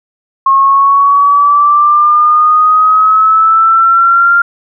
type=exponential sweep; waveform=sine; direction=up; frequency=1080 to 1396.9 Hz; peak=-4 dBFS; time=0.46-4.42 s; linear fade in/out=5 ms; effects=none